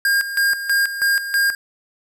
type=tone with tremolo; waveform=square; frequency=1613 Hz; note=G6; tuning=49 cents sharp; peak=-15 dBFS; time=0.05-1.55 s; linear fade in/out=2 ms; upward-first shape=square; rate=3.1 Hz; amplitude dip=70%; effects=none